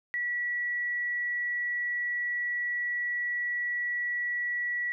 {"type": "tone", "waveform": "sine", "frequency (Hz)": 1940, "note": "B6", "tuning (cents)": -31, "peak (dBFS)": -28, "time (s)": [0.14, 4.92], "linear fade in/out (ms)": 0, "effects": []}